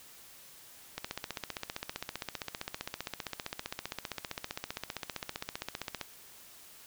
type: click train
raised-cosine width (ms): 0.2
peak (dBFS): -18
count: 78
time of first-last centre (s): 0.98-6.013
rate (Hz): 15.3
effects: white hiss -54 dBFS RMS until 6.86 s